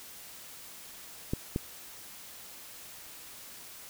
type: clicks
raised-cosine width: 3 ms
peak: -16 dBFS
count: 2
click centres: 1.335 / 1.561 s
effects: white hiss -48 dBFS RMS until 3.89 s